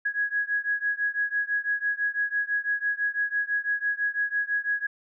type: beating tone pair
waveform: sine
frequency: 1661.2 / 1667.2 Hz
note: G#6 / G#6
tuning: 0 / +6 cents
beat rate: 6 Hz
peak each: -27 / -28 dBFS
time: 0.05-4.87 s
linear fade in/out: 10 ms
effects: none